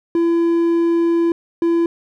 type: tone bursts at uneven times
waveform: triangle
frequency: 337 Hz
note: E4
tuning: 38 cents sharp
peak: -11 dBFS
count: 2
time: 0.15-1.32 / 1.62-1.86 s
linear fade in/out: 2 ms
effects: none